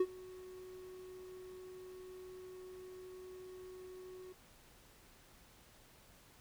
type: tone with ADSR envelope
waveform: triangle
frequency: 369.4 Hz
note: F#4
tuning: 3 cents flat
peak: -24 dBFS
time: 0-4.33 s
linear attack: 5 ms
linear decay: 51 ms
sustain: -23 dB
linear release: 10 ms
effects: pink hiss -63 dBFS RMS until 6.4 s